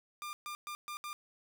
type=tone bursts at uneven times; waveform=sawtooth; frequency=1198 Hz; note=D6; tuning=34 cents sharp; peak=-36 dBFS; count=5; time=0.22-0.33 / 0.46-0.55 / 0.67-0.75 / 0.88-0.97 / 1.04-1.13 s; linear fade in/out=0 ms; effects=none